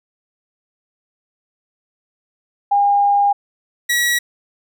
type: tone pair in turn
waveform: sine / sawtooth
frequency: 809 / 1924.1 Hz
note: G#5 / B6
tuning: -46 / -46 cents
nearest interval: octave + minor third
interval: 1500 cents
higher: second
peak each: -11 / -11 dBFS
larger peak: neither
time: 2.71-3.33 / 3.89-4.19 s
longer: first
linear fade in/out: 10 ms
effects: none